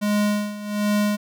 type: tone with tremolo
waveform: square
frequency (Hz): 207.7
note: G#3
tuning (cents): 0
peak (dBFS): -18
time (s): 0.01-1.17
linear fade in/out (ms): 20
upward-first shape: sine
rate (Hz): 1.3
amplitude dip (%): 80
effects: none